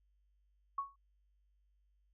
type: tone with exponential decay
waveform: sine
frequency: 1108.7 Hz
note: C#6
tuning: in tune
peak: -31 dBFS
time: 0.78-0.96 s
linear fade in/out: 5 ms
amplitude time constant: 38 ms
effects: added 50 Hz sine -70 dBFS peak until 2.13 s